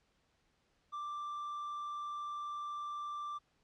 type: tone with vibrato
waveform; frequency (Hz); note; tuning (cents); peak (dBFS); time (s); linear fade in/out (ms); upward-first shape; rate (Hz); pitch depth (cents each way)
triangle; 1178; D6; +5; -37; 0.92-3.39; 20; square; 20; 8
effects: pink hiss -75 dBFS RMS until 3.63 s + low-pass 6000 Hz 12 dB/octave